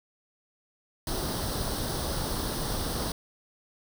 pink noise with comb filter, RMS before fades -31 dBFS, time 1.07-3.12 s, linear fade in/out 2 ms, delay 0.21 ms, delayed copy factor +0.7, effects none

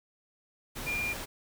sine tone in noise, 2400 Hz, D7, 37 cents sharp, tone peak -30 dBFS, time 0.86-1.14 s, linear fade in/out 20 ms, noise pink, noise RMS -39 dBFS, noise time 0.75-1.26 s, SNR +6 dB, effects none

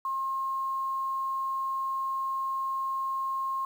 sine tone, 1070 Hz, C6, 38 cents sharp, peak -28 dBFS, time 0.05-3.65 s, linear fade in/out 2 ms, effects 9-bit

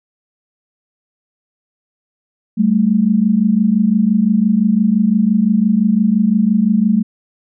sine tone pair together, 194.16 / 220 Hz, G3 / A3, -16 / 0 cents, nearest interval major second, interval 216 cents, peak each -14 / -12 dBFS, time 2.57-7.03 s, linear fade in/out 20 ms, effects none

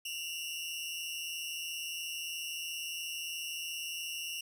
sawtooth tone pair together, 2734 / 2897 Hz, F7 / F#7, -37 / -37 cents, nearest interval minor second, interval 100 cents, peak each -37 / -37 dBFS, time 0.05-4.41 s, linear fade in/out 5 ms, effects none

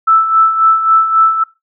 sine tone with tremolo, 1318.5 Hz, E6, in tune, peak -4 dBFS, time 0.07-1.44 s, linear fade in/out 10 ms, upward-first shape sine, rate 3.7 Hz, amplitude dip 65%, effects noise-tail reverb RT60 0.2 s tail -18 dB re dry

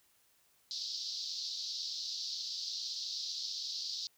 pink band-pass noise, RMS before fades -40 dBFS, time 0.71-4.07 s, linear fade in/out 0 ms, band 4000 to 5300 Hz, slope 48 dB/octave, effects white hiss -70 dBFS RMS until 4.17 s

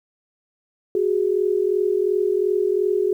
sine tone pair together, 370.5 / 413.3 Hz, F#4 / G#4, +2 / -8 cents, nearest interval major second, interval 190 cents, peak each -20 dBFS, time 0.95-3.13 s, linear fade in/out 2 ms, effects 9-bit

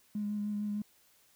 triangle tone with vibrato, 207.7 Hz, G#3, in tune, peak -28 dBFS, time 0.15-0.82 s, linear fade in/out 5 ms, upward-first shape sine, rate 6.6 Hz, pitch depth 17 cents each way, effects tanh soft clip ceiling -30 dBFS + white hiss -66 dBFS RMS until 1.35 s

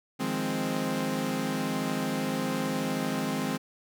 sawtooth chord, F minor seventh, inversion third, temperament equal, 155.56 / 174.61 / 207.7 / 261.6 Hz, Eb3 / F3 / Ab3 / C4, 0 / 0 / 0 / 0 cents, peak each -32 / -33 / -29 / -27 dBFS, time 0.19-3.58 s, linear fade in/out 20 ms, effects none

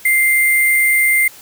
sine tone with sample-and-hold, 2093 Hz, C7, in tune, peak -10 dBFS, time 0.05-1.28 s, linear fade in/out 5 ms, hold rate 11025 Hz, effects white hiss -40 dBFS RMS until 1.41 s

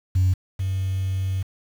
sine tone pair in turn, 92.5 / 94.72 Hz, F#2 / F#2, 0 / +41 cents, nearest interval unison, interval 41 cents, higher second, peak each -14 / -21 dBFS, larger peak first, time 0.15-0.34 / 0.59-1.43 s, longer second, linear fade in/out 10 ms, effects tanh soft clip ceiling -13 dBFS + 7-bit

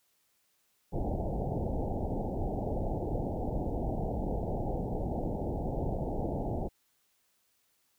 pink low-pass noise, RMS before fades -33 dBFS, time 0.92-6.69 s, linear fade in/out 20 ms, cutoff 850 Hz, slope 96 dB/octave, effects white hiss -73 dBFS RMS until 7.98 s

